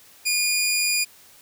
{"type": "tone", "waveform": "15% pulse", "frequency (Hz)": 2434, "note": "D#7", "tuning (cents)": -39, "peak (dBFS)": -13, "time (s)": [0.25, 1.05], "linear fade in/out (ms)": 20, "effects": ["white hiss -51 dBFS RMS until 1.41 s"]}